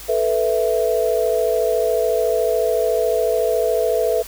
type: chord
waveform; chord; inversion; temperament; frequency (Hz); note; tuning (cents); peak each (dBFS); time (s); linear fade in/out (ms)
sine; A suspended second; none; equal; 440 / 493.9 / 659.3; A4 / B4 / E5; 0 / 0 / 0; -20; 0.08-4.23; 20
effects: added 50 Hz sine -41 dBFS peak until 4.27 s + white hiss -37 dBFS RMS until 4.27 s